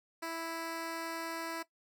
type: tone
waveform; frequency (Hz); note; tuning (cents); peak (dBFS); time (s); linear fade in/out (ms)
10% pulse; 329.6; E4; 0; -29; 0.22-1.63; 10
effects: noise-tail reverb RT60 0.1 s tail -17 dB re dry